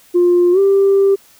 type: tone with pitch glide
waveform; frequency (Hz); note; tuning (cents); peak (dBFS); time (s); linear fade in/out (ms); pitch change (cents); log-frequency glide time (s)
sine; 352.6 to 393.5; F4 to G4; +17 to +7; -7; 0.14-1.16; 20; +190; 0.52-0.59
effects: tanh soft clip ceiling -5 dBFS + white hiss -48 dBFS RMS until 1.39 s